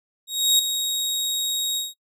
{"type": "tone with ADSR envelope", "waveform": "25% pulse", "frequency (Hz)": 3772, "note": "A#7", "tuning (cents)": 20, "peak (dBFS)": -10, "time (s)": [0.27, 1.94], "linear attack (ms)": 320, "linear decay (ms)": 5, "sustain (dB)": -9, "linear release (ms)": 170, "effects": ["noise-tail reverb RT60 0.1 s tail -20 dB re dry"]}